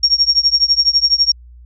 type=tone with tremolo; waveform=sine; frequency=5550 Hz; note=F8; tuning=12 cents flat; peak=-6 dBFS; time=0.03-1.32 s; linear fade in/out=5 ms; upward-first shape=triangle; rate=12 Hz; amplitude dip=100%; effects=added 60 Hz sine -37 dBFS peak until 1.65 s